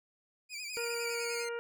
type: tone with vibrato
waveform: 20% pulse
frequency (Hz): 2410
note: D7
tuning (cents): +44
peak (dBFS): -34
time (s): 0.49-1.46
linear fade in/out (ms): 50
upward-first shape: triangle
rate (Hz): 9.9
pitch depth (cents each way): 99
type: exponential sweep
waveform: 15% pulse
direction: down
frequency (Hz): 2489 to 2093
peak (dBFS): -34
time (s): 0.73-1.49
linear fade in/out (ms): 5
type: harmonic tone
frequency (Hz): 470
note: A#4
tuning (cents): +14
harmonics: 1 / 2 / 3 / 4 / 5 / 6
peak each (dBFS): -36 / -47 / -42 / -52 / -51 / -53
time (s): 0.77-1.59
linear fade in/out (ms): 0
effects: none